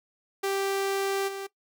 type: tone with level steps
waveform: sawtooth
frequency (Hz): 392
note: G4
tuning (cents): 0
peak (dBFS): -22 / -30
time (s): 0.43-1.47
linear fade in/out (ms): 10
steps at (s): 1.27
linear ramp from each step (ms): 20
effects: noise-tail reverb RT60 0.1 s tail -18 dB re dry

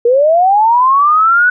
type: linear sweep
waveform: sine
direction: up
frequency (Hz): 460 to 1493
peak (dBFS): -6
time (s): 0.05-1.5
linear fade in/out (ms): 5
effects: none

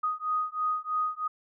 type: beating tone pair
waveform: sine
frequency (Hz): 1244.5 / 1247.6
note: D#6 / D#6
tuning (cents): 0 / +4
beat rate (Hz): 3.1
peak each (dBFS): -30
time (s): 0.03-1.28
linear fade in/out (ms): 10
effects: none

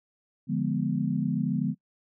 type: chord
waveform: sine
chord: D diminished seventh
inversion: none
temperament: equal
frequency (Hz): 146.83 / 174.61 / 207.7 / 246.9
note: D3 / F3 / Ab3 / Cb4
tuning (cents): 0 / 0 / 0 / 0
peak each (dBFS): -30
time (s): 0.47-1.75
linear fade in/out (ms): 50
effects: noise-tail reverb RT60 0.1 s tail -23 dB re dry

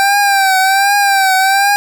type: tone with vibrato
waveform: 25% pulse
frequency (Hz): 784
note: G5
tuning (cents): 0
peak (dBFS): -5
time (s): 0-1.76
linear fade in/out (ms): 0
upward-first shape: triangle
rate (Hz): 1.3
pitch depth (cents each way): 71
effects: none

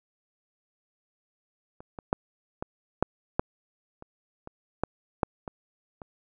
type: clicks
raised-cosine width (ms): 1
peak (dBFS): -30 / -24 / -9 / -18 / -7 / -8 / -29 / -26 / -11 / -8 / -21 / -27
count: 12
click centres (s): 1.805 / 1.988 / 2.129 / 2.625 / 3.026 / 3.395 / 4.024 / 4.474 / 4.836 / 5.232 / 5.478 / 6.018
effects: none

